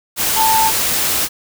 sine tone in noise, 888 Hz, A5, 16 cents sharp, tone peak -12 dBFS, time 0.35-0.72 s, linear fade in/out 50 ms, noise white, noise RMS -17 dBFS, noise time 0.16-1.29 s, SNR +2 dB, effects none

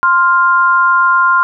sine tone pair together, 1048.8 / 1400 Hz, C6 / F6, +4 / +4 cents, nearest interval perfect fourth, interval 500 cents, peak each -10 dBFS, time 0.03-1.43 s, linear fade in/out 0 ms, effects none

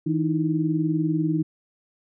sine tone cluster, 160.4 / 306.3 / 326.4 Hz, E3 / D#4 / E4, -47 / -27 / -17 cents, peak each -24 / -24 / -27 dBFS, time 0.06-1.43 s, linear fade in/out 10 ms, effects none

